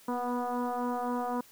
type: tone with frequency modulation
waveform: sine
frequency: 246.9 Hz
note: B3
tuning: in tune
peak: -29 dBFS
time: 0.08-1.41 s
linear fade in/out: 5 ms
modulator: 245 Hz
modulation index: 3.7
effects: white hiss -57 dBFS RMS until 1.51 s